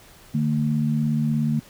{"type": "tone pair together", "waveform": "sine", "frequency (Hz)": [149.4, 226.3], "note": ["D3", "A3"], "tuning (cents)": [30, 49], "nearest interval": "perfect fifth", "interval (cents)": 719, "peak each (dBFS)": [-22, -22], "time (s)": [0.34, 1.6], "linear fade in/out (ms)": 10, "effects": ["pink hiss -49 dBFS RMS until 1.69 s"]}